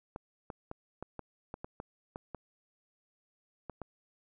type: clicks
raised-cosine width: 1 ms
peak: -26 dBFS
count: 12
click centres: 0.161 / 0.502 / 0.714 / 1.026 / 1.193 / 1.541 / 1.645 / 1.801 / 2.159 / 2.347 / 3.697 / 3.817 s
effects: none